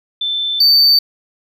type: tone pair in turn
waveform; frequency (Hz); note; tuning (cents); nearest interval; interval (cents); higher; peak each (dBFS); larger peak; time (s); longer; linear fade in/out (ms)
sine / triangle; 3537 / 4572; A7 / D8; +8 / -47; major third; 445; second; -16 / -6; second; 0.21-0.6 / 0.6-0.99; neither; 5
effects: none